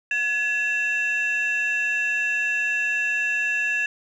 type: tone pair together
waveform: sine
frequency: 1695.9 / 2692 Hz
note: G#6 / E7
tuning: +36 / +36 cents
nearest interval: minor sixth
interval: 800 cents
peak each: -22 dBFS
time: 0.11-3.86 s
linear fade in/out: 2 ms
effects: tanh soft clip ceiling -17 dBFS